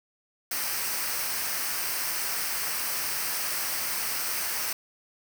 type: noise with comb filter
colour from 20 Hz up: white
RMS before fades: -30 dBFS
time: 0.51-4.73 s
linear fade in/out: 5 ms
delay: 0.28 ms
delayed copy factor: -0.55
effects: none